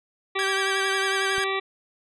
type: harmonic tone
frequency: 387.1 Hz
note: G4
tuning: 22 cents flat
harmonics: 1 / 2 / 3 / 5 / 6 / 7 / 8 / 9 / 10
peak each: -28 / -34 / -30 / -31 / -32 / -40 / -46 / -37 / -37 dBFS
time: 0.35-1.6 s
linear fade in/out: 10 ms
type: tone with vibrato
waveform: sawtooth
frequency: 1600 Hz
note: G6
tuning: 35 cents sharp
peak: -23 dBFS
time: 0.39-1.44 s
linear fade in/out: 0 ms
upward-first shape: triangle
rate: 11 Hz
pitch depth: 79 cents each way
type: click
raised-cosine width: 5 ms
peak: -29 dBFS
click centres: 1.382 s
effects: resampled to 24000 Hz